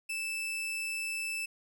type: tone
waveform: 40% pulse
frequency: 2637 Hz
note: E7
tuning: in tune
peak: -32 dBFS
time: 0.09-1.46 s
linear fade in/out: 10 ms
effects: none